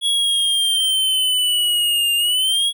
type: linear two-way sweep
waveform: square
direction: down then up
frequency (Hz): 3351 to 2794 to 3351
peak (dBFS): -16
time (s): 0.01-2.73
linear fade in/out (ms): 50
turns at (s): 2.15
effects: none